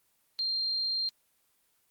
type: tone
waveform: sine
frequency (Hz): 4186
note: C8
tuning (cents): 0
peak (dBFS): -28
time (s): 0.39-1.09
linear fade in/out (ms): 0
effects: white hiss -71 dBFS RMS until 1.9 s + Opus 24 kbps